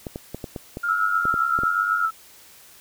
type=clicks; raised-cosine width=2 ms; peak=-17 dBFS; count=10; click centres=0.068 / 0.159 / 0.346 / 0.442 / 0.562 / 0.771 / 1.254 / 1.341 / 1.589 / 1.635 s
type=tone with vibrato; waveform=sine; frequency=1402 Hz; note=F6; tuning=6 cents sharp; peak=-22 dBFS; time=0.83-2.06 s; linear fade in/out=10 ms; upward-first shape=sine; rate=1.2 Hz; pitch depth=20 cents each way
type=tone with tremolo; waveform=sine; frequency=1318.5 Hz; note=E6; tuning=in tune; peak=-18 dBFS; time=0.88-2.11 s; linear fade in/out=10 ms; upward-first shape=triangle; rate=7.9 Hz; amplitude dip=80%
effects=white hiss -49 dBFS RMS until 2.8 s